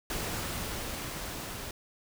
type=noise with level ramp; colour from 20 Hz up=pink; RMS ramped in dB=-34 to -40 dBFS; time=0.1-1.71 s; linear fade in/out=2 ms; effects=none